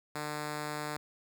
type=tone; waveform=5% pulse; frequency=150 Hz; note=D3; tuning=37 cents sharp; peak=-24 dBFS; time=0.15-0.97 s; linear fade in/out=5 ms; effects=none